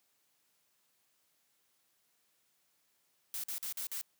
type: noise bursts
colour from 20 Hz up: blue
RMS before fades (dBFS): -39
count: 5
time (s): 3.34-4.013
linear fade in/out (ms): 0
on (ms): 97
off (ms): 47
effects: white hiss -75 dBFS RMS until 4.19 s + high-pass 100 Hz 12 dB/octave